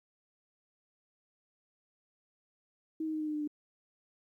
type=tone with pitch steps; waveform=sine; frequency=317.3 / 313.8 / 310.4 / 307 / 303.7 / 300.4 / 297.1 Hz; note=D#4 / D#4 / D#4 / D#4 / D#4 / D4 / D4; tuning=+34 / +15 / -4 / -23 / -42 / +39 / +20 cents; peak=-32 dBFS; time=3-3.476 s; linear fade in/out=5 ms; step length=68 ms; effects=12-bit